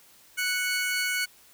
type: tone pair together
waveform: sawtooth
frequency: 1480 / 2218 Hz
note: F#6 / C#7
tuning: 0 / 0 cents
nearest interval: perfect fifth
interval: 700 cents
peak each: -25 dBFS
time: 0.37-1.26 s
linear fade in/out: 20 ms
effects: white hiss -56 dBFS RMS until 1.53 s